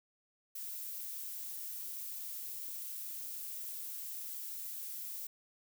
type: noise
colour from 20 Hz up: violet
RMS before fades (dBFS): -43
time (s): 0.55-5.27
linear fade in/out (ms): 5
effects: none